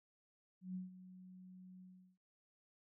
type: tone with ADSR envelope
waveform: sine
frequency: 184.4 Hz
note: F#3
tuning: 6 cents flat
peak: -40 dBFS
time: 0.61-2.18 s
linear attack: 140 ms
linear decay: 150 ms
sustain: -14 dB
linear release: 370 ms
effects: none